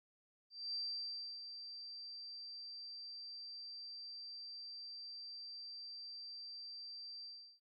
sine tone with ADSR envelope, 4692 Hz, D8, 2 cents flat, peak -38 dBFS, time 0.5-7.6 s, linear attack 240 ms, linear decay 660 ms, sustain -9 dB, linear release 360 ms, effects Opus 48 kbps

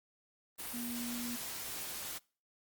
sine tone in noise, 240 Hz, B3, 49 cents flat, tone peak -39 dBFS, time 0.73-1.37 s, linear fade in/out 20 ms, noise white, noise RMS -42 dBFS, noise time 0.58-2.19 s, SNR 0 dB, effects noise-tail reverb RT60 0.4 s tail -25 dB re dry + Opus 32 kbps

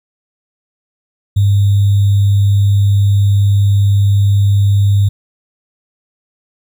sine tone with sample-and-hold, 100.3 Hz, G2, 40 cents sharp, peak -7 dBFS, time 1.36-5.09 s, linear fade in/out 10 ms, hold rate 3675 Hz, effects none

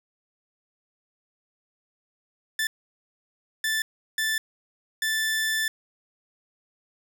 sawtooth tone bursts at uneven times, 1760 Hz, A6, in tune, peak -20 dBFS, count 4, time 2.59-2.67 / 3.64-3.82 / 4.18-4.38 / 5.02-5.68 s, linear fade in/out 2 ms, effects 10-bit

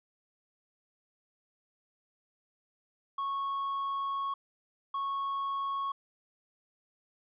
triangle tone bursts at uneven times, 1103 Hz, C#6, 9 cents flat, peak -29 dBFS, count 2, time 3.18-4.34 / 4.94-5.92 s, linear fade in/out 5 ms, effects resampled to 8000 Hz

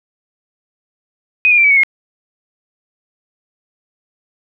sine tone with pitch steps, 2501 / 2427 / 2355 / 2285 / 2218 / 2152 Hz, D#7 / D#7 / D7 / D7 / C#7 / C7, +8 / -44 / +4 / -48 / 0 / +48 cents, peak -7 dBFS, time 1.45-1.834 s, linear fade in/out 0 ms, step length 64 ms, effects none

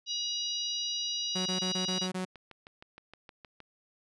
harmonic tone, 961 Hz, B5, 48 cents flat, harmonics 3 / 4 / 5 / 6, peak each -37 / -35 / -37 / -39 dBFS, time 0.06-2.09 s, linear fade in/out 50 ms
sawtooth tone bursts, 185 Hz, F#3, in tune, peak -28 dBFS, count 7, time 1.35-2.252 s, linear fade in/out 10 ms, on 110 ms, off 22 ms
click train, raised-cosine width 0.3 ms, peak -32 dBFS, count 12, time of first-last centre 1.89-3.603 s, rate 6.42 Hz
effects resampled to 24000 Hz

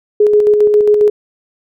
sine tone with tremolo, 418.6 Hz, G#4, 14 cents sharp, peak -5 dBFS, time 0.2-1.1 s, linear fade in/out 5 ms, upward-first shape square, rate 7.4 Hz, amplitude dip 35%, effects none

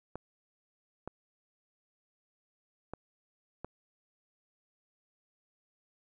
clicks, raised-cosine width 1 ms, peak -25 dBFS, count 4, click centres 0.156 / 1.076 / 2.936 / 3.646 s, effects none

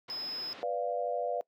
pink low-pass noise, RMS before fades -46 dBFS, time 0.08-0.63 s, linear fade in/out 5 ms, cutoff 4300 Hz, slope 24 dB/octave
triangle tone, 5100 Hz, D#8, 42 cents sharp, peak -34 dBFS, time 0.1-0.53 s, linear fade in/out 0 ms
sine chord, B diminished, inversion none, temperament equal, 493.9 / 587.3 / 698.5 Hz, B4 / D5 / F5, 0 / 0 / 0 cents, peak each -34 dBFS, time 0.63-1.41 s, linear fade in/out 0 ms
effects noise-tail reverb RT60 0.1 s tail -23 dB re dry + high-pass 300 Hz 12 dB/octave

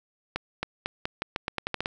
accelerating click train, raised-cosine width 0.3 ms, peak -12 dBFS, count 12, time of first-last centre 0.36-1.859 s, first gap 270 ms, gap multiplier 0.85, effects none

